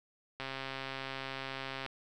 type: click train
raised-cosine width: 0.3 ms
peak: -23 dBFS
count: 197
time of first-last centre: 0.4-1.863 s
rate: 134 Hz
effects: none